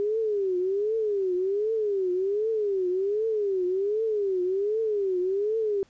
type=tone with vibrato; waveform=sine; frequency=401.1 Hz; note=G4; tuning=40 cents sharp; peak=-23 dBFS; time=0-5.83 s; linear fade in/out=0 ms; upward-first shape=triangle; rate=1.3 Hz; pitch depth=210 cents each way; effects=pink hiss -62 dBFS RMS until 5.89 s + resampled to 16000 Hz